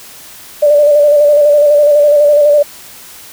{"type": "tone with vibrato", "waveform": "sine", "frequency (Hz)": 587.3, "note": "D5", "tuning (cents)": 0, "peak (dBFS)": -4, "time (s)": [0.62, 2.63], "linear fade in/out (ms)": 10, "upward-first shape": "square", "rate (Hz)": 12, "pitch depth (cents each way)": 28, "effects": ["white hiss -34 dBFS RMS until 3.32 s"]}